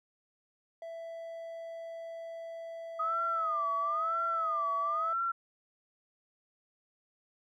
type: tone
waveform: triangle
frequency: 663 Hz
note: E5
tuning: 10 cents sharp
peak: -38 dBFS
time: 0.82-5.13 s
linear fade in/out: 2 ms
type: tone with vibrato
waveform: sine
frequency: 1244.5 Hz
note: D#6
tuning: in tune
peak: -29 dBFS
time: 2.99-5.32 s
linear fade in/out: 10 ms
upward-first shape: sine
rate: 1 Hz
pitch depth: 160 cents each way
effects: none